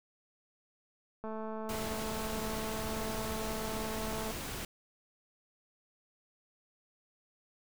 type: click train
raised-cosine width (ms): 1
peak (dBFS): -28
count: 673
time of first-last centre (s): 1.24-4.308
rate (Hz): 219
type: noise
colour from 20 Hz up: pink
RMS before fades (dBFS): -40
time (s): 1.69-4.65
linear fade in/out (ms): 2
effects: none